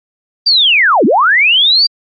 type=linear two-way sweep; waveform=sine; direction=down then up; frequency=4772 to 191.6 to 4772 Hz; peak=-6 dBFS; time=0.46-1.87 s; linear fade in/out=10 ms; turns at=1.05 s; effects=Opus 48 kbps